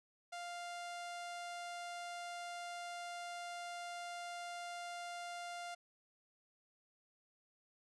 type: tone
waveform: sawtooth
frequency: 698.5 Hz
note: F5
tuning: in tune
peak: -40 dBFS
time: 0.32-5.75 s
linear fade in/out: 10 ms
effects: resampled to 22050 Hz